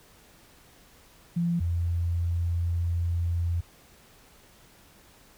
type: tone pair in turn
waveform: sine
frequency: 171.2 / 85.6 Hz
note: F3 / F2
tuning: -34 / -34 cents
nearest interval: octave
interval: 1200 cents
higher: first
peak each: -23 / -24 dBFS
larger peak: first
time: 1.36-1.6 / 1.6-3.61 s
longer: second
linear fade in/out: 10 ms
effects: pink hiss -56 dBFS RMS until 5.37 s